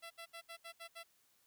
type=tone bursts; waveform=10% pulse; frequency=671 Hz; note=E5; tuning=31 cents sharp; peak=-39 dBFS; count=7; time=0.02-1.036 s; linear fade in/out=20 ms; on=86 ms; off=69 ms; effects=white hiss -73 dBFS RMS until 1.46 s